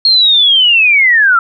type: linear sweep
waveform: sine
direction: down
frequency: 4284 to 1318.5 Hz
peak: -5 dBFS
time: 0.05-1.39 s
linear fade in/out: 2 ms
effects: none